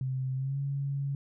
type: tone with pitch glide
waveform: sine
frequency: 130.81 to 139.39 Hz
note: C3 to C#3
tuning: 0 to +10 cents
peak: -29 dBFS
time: 0.01-1.15 s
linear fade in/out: 2 ms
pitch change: +110 cents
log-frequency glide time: 0.35-0.58 s
effects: none